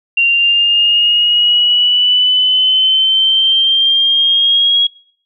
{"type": "exponential sweep", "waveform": "sine", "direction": "up", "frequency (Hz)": [2762, 3310], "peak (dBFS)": -8, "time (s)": [0.17, 4.87], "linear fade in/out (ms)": 5, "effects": ["noise-tail reverb RT60 0.6 s tail -25 dB re dry"]}